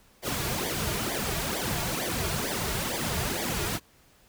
pink noise with flanger, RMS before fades -30 dBFS, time 0.22-3.8 s, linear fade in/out 50 ms, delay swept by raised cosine 0.73 to 3.93 ms, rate 2.2 Hz, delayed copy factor -0.9, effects pink hiss -60 dBFS RMS until 4.28 s

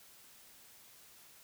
silence, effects white hiss -59 dBFS RMS until 1.43 s

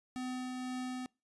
square tone with tremolo, 253.7 Hz, B3, 47 cents sharp, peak -37 dBFS, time 0.16-1.06 s, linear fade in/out 0 ms, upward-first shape triangle, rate 2 Hz, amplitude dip 25%, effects noise-tail reverb RT60 0.3 s tail -26 dB re dry + resampled to 24000 Hz

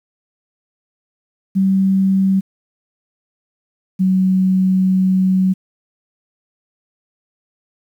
sine tone pair in turn, 192.1 / 187.5 Hz, G3 / F#3, -35 / +23 cents, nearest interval unison, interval 42 cents, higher first, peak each -11 dBFS, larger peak neither, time 1.55-2.41 / 3.99-5.54 s, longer second, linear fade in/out 20 ms, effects 8-bit

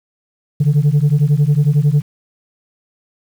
sine beating tone pair, 141.2 / 152.2 Hz, C#3 / D#3, +32 / -38 cents, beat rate 11 Hz, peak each -11 dBFS, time 0.6-2.02 s, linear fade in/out 10 ms, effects tanh soft clip ceiling -7 dBFS + 7-bit

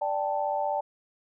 sine chord, D suspended fourth, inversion none, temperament equal, 587.3 / 784 / 880 Hz, D5 / G5 / A5, 0 / 0 / 0 cents, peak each -30 dBFS, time 0.01-0.81 s, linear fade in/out 10 ms, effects none

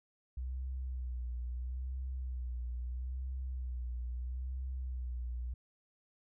sine tone with vibrato, 62.6 Hz, B1, 24 cents sharp, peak -36 dBFS, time 0.37-5.54 s, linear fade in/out 5 ms, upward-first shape sine, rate 0.76 Hz, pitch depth 60 cents each way, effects none

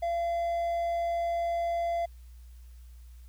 triangle tone, 683 Hz, F5, 39 cents flat, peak -25 dBFS, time 0.02-2.06 s, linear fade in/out 10 ms, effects added 60 Hz sine -46 dBFS peak until 3.28 s + white hiss -66 dBFS RMS until 3.28 s

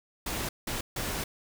pink noise bursts at uneven times, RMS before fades -33 dBFS, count 3, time 0.26-0.49 / 0.67-0.81 / 0.96-1.24 s, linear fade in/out 5 ms, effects none

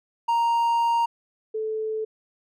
triangle / sine tone pair in turn, 932.3 / 436.6 Hz, A#5 / A4, 0 / -13 cents, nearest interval octave + minor second, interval 1313 cents, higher first, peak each -17 / -25 dBFS, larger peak first, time 0.28-1.06 / 1.54-2.05 s, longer first, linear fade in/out 10 ms, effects none

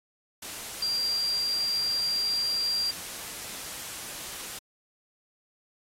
sine tone in noise, 4748 Hz, D8, 18 cents sharp, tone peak -25 dBFS, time 0.82-2.91 s, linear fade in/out 5 ms, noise white, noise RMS -38 dBFS, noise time 0.42-4.59 s, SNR +10 dB, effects low-pass 12000 Hz 12 dB/octave + AAC 48 kbps

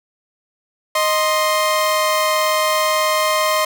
sawtooth tone pair together, 622.3 / 1049.9 Hz, D#5 / C6, 0 / +6 cents, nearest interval major sixth, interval 906 cents, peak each -14 dBFS, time 0.95-3.65 s, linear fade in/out 5 ms, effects none

